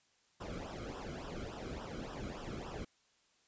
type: noise with flanger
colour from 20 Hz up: brown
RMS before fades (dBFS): -44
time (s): 0.4-2.85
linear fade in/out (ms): 10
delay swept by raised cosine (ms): 0.45 to 1.13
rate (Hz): 3.5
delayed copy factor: -0.85
effects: white hiss -72 dBFS RMS until 3.47 s + resampled to 16000 Hz